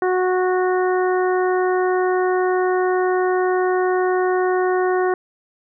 harmonic tone, 367.6 Hz, F#4, 11 cents flat, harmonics 1 / 2 / 3 / 4 / 5, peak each -17 / -23 / -27 / -29 / -31 dBFS, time 0.02-5.14 s, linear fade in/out 2 ms, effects none

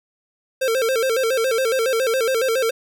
square tone with vibrato, 487.9 Hz, B4, 21 cents flat, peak -18 dBFS, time 0.61-2.71 s, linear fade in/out 10 ms, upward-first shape square, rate 7.2 Hz, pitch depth 130 cents each way, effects none

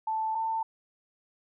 sine tone pair in turn, 880 / 893.8 Hz, A5 / A5, 0 / +27 cents, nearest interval unison, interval 27 cents, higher second, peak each -27 dBFS, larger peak neither, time 0.07-0.35 / 0.35-0.63 s, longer neither, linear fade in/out 5 ms, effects none

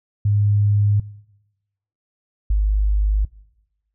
sine tone pair in turn, 102.9 / 51.15 Hz, G#2 / G#1, -16 / -26 cents, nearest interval octave, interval 1210 cents, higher first, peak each -14 dBFS, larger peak neither, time 0.25-1 / 2.5-3.25 s, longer neither, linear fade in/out 5 ms, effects noise-tail reverb RT60 1.0 s tail -22 dB re dry

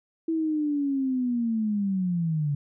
sine linear sweep, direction down, 328.5 to 141 Hz, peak -23 dBFS, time 0.28-2.55 s, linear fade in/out 5 ms, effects none

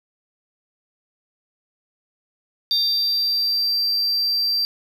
triangle tone, 4699 Hz, D8, in tune, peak -17 dBFS, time 2.71-4.65 s, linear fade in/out 0 ms
sine tone with exponential decay, 3650 Hz, A#7, 37 cents flat, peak -20 dBFS, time 2.71-3.73 s, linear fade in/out 5 ms, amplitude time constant 220 ms
effects none

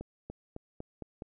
accelerating click train, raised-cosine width 2 ms, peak -27 dBFS, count 6, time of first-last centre 0.01-1.221 s, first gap 290 ms, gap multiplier 0.91, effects none

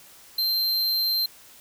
square tone, 4142 Hz, C8, 18 cents flat, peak -22 dBFS, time 0.38-1.26 s, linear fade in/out 5 ms, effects white hiss -50 dBFS RMS until 1.6 s

